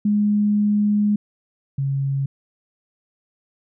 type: tone pair in turn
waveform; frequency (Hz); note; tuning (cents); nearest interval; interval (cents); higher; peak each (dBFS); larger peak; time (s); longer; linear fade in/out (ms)
sine; 207.7 / 137.39; G#3 / C#3; 0 / -15; perfect fifth; 715; first; -15 / -19; first; 0.05-1.16 / 1.78-2.26; first; 5
effects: none